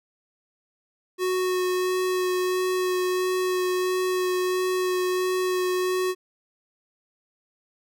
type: tone with vibrato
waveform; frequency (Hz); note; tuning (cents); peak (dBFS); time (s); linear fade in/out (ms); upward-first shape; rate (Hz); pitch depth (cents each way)
square; 367.4; F#4; -12; -23; 1.18-6.15; 50; sine; 1.5; 10
effects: none